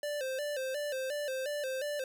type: tone with vibrato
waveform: square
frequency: 554.4 Hz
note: C#5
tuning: in tune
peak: -34 dBFS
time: 0.03-2.04 s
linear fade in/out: 2 ms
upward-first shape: square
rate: 2.8 Hz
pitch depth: 100 cents each way
effects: none